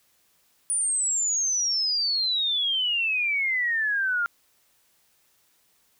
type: exponential sweep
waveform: sine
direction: down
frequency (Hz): 9500 to 1386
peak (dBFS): -22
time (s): 0.7-4.26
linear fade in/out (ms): 0
effects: white hiss -65 dBFS RMS until 5.99 s